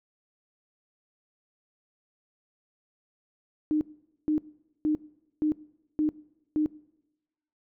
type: tone bursts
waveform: sine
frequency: 305.2 Hz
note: D#4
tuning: 33 cents flat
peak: -22 dBFS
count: 6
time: 3.71-6.66 s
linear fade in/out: 0 ms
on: 100 ms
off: 470 ms
effects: noise-tail reverb RT60 1.0 s tail -22 dB re dry